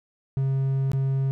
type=tone with dropouts; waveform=triangle; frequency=134.9 Hz; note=C#3; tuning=47 cents flat; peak=-19 dBFS; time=0.37-1.31 s; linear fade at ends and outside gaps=0 ms; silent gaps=0.917-0.933 s; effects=none